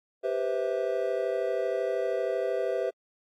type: chord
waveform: triangle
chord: C major seventh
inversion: second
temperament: just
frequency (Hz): 392.4 / 490.5 / 523.3 / 654.1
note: G4 / B4 / C5 / E5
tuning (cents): +2 / -12 / 0 / -14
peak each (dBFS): -30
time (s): 0.23-2.91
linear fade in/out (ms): 20
effects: AAC 64 kbps